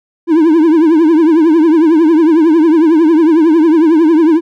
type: tone with vibrato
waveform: triangle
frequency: 321.2 Hz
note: E4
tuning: 45 cents flat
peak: -3 dBFS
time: 0.27-4.41 s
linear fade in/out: 50 ms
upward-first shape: triangle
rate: 11 Hz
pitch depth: 140 cents each way
effects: none